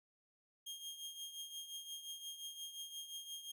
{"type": "tone with tremolo", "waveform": "sawtooth", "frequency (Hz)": 3229, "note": "G#7", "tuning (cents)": -49, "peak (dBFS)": -40, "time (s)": [0.66, 3.52], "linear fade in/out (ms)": 10, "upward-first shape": "triangle", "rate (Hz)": 5.7, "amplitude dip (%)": 70, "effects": []}